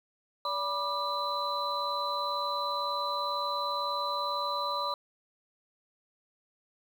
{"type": "tone cluster", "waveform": "sine", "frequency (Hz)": [574, 977, 1186, 4009], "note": ["D5", "B5", "D6", "B7"], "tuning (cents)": [-40, -19, 17, 25], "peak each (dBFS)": [-37, -34, -33, -36], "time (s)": [0.45, 4.94], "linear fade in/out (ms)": 2, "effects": ["9-bit"]}